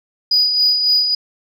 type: tone with tremolo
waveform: sine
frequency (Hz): 4933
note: D#8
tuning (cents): -16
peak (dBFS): -9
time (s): 0.31-1.15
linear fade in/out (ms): 5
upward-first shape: sine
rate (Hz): 3.6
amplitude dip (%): 50
effects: tanh soft clip ceiling -6 dBFS